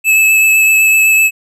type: tone with vibrato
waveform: square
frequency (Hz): 2606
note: E7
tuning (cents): -20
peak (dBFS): -7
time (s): 0.04-1.31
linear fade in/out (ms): 50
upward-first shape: triangle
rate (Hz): 7.9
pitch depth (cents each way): 17
effects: none